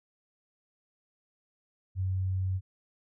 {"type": "tone", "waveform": "sine", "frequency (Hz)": 93.9, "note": "F#2", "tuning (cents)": 26, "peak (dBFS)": -27, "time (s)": [1.95, 2.61], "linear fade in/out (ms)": 50, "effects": []}